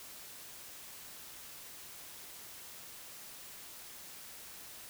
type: silence
effects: white hiss -50 dBFS RMS until 4.89 s